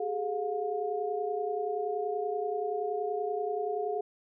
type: tone cluster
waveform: sine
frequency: 394.7 / 425.2 / 714 Hz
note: G4 / G#4 / F5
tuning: +12 / +41 / +38 cents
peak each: -36 / -32 / -34 dBFS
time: 0-4.01 s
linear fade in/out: 5 ms
effects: none